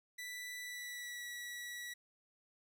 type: tone with pitch glide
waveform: sawtooth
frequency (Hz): 1975.5 to 1939.3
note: B6 to B6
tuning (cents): 0 to -32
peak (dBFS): -40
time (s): 0.18-1.94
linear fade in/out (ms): 10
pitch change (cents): -32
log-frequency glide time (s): 0.6-1.26
effects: none